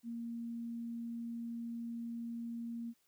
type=tone; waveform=sine; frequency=233.2 Hz; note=A#3; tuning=1 cent sharp; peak=-39 dBFS; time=0.03-2.94 s; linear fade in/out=50 ms; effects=white hiss -75 dBFS RMS until 3.07 s